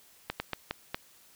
slowing click train, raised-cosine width 0.3 ms, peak -15 dBFS, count 5, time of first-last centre 0.3-0.945 s, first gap 100 ms, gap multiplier 1.33, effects white hiss -59 dBFS RMS until 1.35 s

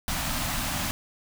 pink band-stop noise, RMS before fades -29 dBFS, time 0.08-0.91 s, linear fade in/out 0 ms, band 300 to 600 Hz, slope 48 dB/octave, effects none

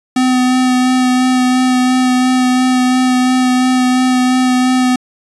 square tone with vibrato, 253.9 Hz, B3, 48 cents sharp, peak -10 dBFS, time 0.16-4.96 s, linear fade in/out 5 ms, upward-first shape sine, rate 2.9 Hz, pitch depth 14 cents each way, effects resampled to 24000 Hz

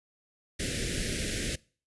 pink band-stop noise, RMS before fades -32 dBFS, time 0.59-1.56 s, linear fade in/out 10 ms, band 580 to 1600 Hz, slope 48 dB/octave, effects noise-tail reverb RT60 0.4 s tail -23 dB re dry + resampled to 24000 Hz

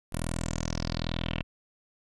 10% pulse tone with low-pass filter sweep, 41.2 Hz, E1, in tune, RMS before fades -32 dBFS, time 0.12-1.43 s, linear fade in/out 10 ms, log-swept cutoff 11000 to 2700 Hz, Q 5, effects none

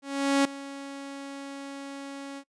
sawtooth tone with ADSR envelope, 277.2 Hz, C#4, in tune, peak -15 dBFS, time 0.02-2.44 s, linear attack 430 ms, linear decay 4 ms, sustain -18 dB, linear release 64 ms, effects noise-tail reverb RT60 0.1 s tail -22 dB re dry + resampled to 22050 Hz

